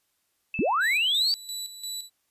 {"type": "tone with exponential decay", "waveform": "sine", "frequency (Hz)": 2628, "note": "E7", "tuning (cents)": -6, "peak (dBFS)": -28, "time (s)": [0.54, 1], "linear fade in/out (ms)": 2, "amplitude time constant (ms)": 100}
{"type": "linear sweep", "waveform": "sine", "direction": "up", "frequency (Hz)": [164.81, 4699], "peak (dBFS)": -21, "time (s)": [0.59, 1.34], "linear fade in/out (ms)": 0}
{"type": "tone with tremolo", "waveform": "25% pulse", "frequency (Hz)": 3951, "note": "B7", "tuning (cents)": 0, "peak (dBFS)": -28, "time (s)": [0.8, 2.1], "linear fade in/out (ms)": 50, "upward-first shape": "square", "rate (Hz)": 2.9, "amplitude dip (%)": 65}
{"effects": ["white hiss -73 dBFS RMS until 2.3 s", "resampled to 32000 Hz"]}